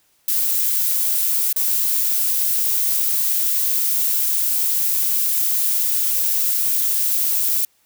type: noise with dropouts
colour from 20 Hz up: violet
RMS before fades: -19 dBFS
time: 0.28-7.65 s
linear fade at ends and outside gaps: 2 ms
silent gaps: 1.528-1.562 s
effects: white hiss -61 dBFS RMS until 7.85 s